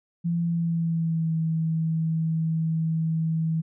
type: tone with pitch glide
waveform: sine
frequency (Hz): 169.8 to 161.38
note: F3 to E3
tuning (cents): -48 to -36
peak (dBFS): -22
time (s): 0.24-3.62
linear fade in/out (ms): 20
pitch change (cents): -88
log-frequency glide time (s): 0.41-1.34
effects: none